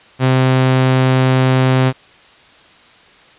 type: tone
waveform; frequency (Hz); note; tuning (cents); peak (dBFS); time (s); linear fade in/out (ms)
sawtooth; 130; C3; -11; -6; 0.19-1.93; 50
effects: white hiss -45 dBFS RMS until 3.38 s + resampled to 8000 Hz